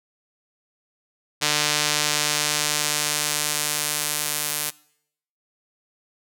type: tone with band-pass filter sweep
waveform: sawtooth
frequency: 149.3 Hz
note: D3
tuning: 29 cents sharp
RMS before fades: -24 dBFS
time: 1.41-4.71 s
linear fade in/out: 20 ms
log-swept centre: 5200 to 12000 Hz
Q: 0.82
effects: noise-tail reverb RT60 0.7 s tail -22 dB re dry